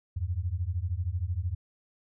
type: beating tone pair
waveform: sine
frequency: 82.41 / 95.41 Hz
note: E2 / G2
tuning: 0 / -46 cents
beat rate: 13 Hz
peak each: -31 dBFS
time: 0.16-1.55 s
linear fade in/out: 10 ms
effects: none